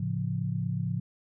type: chord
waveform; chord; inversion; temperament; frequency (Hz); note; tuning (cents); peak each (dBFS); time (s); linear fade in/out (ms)
sine; A augmented; none; equal; 110 / 138.59 / 174.61; A2 / C#3 / E#3; 0 / 0 / 0; -32; 0-1; 5
effects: none